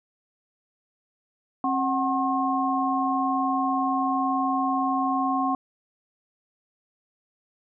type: tone cluster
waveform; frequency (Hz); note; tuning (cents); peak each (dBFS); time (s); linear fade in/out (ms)
sine; 268.2 / 746 / 1075; C4 / F#5 / C6; +43 / +14 / +47; -26; 1.64-5.55; 2
effects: none